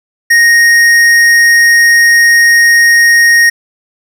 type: tone with tanh clipping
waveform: triangle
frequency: 1864.7 Hz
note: A#6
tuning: in tune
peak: -5 dBFS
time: 0.3-3.5 s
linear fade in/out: 10 ms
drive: 17 dB
effects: none